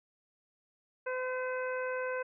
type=harmonic tone; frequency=510 Hz; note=C5; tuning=44 cents flat; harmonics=1 / 2 / 3 / 4 / 5; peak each=-34 / -41 / -39 / -48 / -47 dBFS; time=1.06-2.23 s; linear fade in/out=10 ms; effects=none